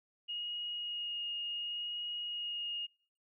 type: tone with vibrato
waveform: sine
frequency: 2868 Hz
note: F7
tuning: 45 cents sharp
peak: -36 dBFS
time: 0.28-2.87 s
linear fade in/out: 20 ms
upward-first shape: sine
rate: 0.69 Hz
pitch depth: 10 cents each way
effects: noise-tail reverb RT60 0.5 s tail -24 dB re dry